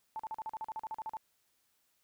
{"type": "tone bursts", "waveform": "sine", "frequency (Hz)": 880, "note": "A5", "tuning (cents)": 0, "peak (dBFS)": -36, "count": 14, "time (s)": [0.16, 1.169], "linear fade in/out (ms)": 0, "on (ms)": 34, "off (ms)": 41, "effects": ["white hiss -75 dBFS RMS until 2.03 s"]}